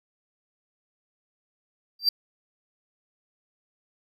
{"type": "tone with exponential growth", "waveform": "triangle", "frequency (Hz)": 4699, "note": "D8", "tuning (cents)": 0, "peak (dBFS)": -13, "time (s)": [1.99, 2.09], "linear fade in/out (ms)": 5, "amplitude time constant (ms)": 21, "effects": []}